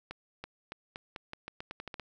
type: accelerating click train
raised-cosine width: 0.3 ms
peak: -24 dBFS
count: 13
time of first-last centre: 0.11-1.997 s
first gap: 330 ms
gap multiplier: 0.85
effects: none